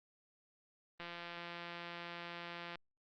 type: click train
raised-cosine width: 0.3 ms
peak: -30 dBFS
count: 303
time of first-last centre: 1-2.756 s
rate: 172 Hz
effects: low-pass 5000 Hz 12 dB/octave + Opus 32 kbps